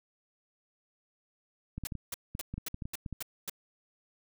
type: clicks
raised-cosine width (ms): 5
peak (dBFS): -25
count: 12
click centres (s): 1.78 / 1.837 / 1.922 / 1.953 / 2.351 / 2.54 / 2.58 / 2.744 / 2.822 / 2.855 / 3.062 / 3.127
type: noise bursts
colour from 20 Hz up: white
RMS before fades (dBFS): -37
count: 7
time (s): 1.85-3.497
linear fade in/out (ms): 2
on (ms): 21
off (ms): 250
effects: none